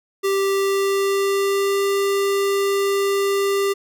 square tone with pitch glide, 392 to 396.6 Hz, G4 to G4, 0 to +20 cents, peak -18 dBFS, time 0.23-3.74 s, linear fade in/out 20 ms, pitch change +20 cents, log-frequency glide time 0.5-1.83 s, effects none

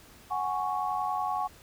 sine chord, F# suspended second, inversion none, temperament equal, 740 / 830.6 / 1108.7 Hz, F#5 / G#5 / C#6, 0 / 0 / 0 cents, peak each -32 dBFS, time 0.3-1.48 s, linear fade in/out 20 ms, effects pink hiss -54 dBFS RMS until 1.62 s

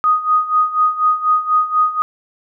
sine tone with tremolo, 1244.5 Hz, D#6, in tune, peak -9 dBFS, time 0.04-2.02 s, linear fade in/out 0 ms, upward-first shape sine, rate 4.1 Hz, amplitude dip 80%, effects none

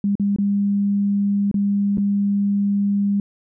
sine tone with dropouts, 201.3 Hz, G3, 46 cents sharp, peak -16 dBFS, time 0.04-3.2 s, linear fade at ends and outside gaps 2 ms, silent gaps 0.154-0.197 / 0.362-0.385 / 1.514-1.542 / 1.973-1.981 s, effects none

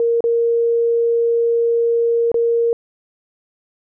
sine tone with dropouts, 466.2 Hz, A#4, in tune, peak -13 dBFS, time 0-2.73 s, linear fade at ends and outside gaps 1 ms, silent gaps 0.206-0.24 / 2.317-2.343 s, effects none

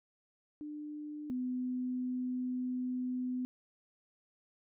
sine tone pair in turn, 298.9 / 252 Hz, D4 / B3, +31 / +35 cents, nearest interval minor third, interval 296 cents, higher first, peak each -40 / -33 dBFS, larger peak second, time 0.61-1.3 / 1.3-3.45 s, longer second, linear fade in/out 0 ms, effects none

